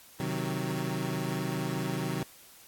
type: chord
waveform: 25% pulse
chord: C diminished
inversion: none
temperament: equal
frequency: 130.81 / 155.56 / 185 Hz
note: C3 / Eb3 / Gb3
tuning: 0 / 0 / 0 cents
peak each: -31 dBFS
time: 0.2-2.23 s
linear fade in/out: 2 ms
effects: white hiss -54 dBFS RMS until 2.67 s + AAC 64 kbps